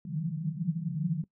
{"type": "band-pass noise", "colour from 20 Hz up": "pink", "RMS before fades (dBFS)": -32, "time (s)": [0.05, 1.24], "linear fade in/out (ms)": 2, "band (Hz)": [150, 180], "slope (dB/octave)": 96, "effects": ["noise-tail reverb RT60 0.1 s tail -21 dB re dry"]}